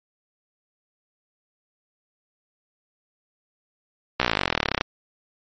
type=slowing click train; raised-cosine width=0.3 ms; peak=-3 dBFS; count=28; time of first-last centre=4.2-4.811 s; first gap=15 ms; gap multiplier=1.03; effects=MP3 32 kbps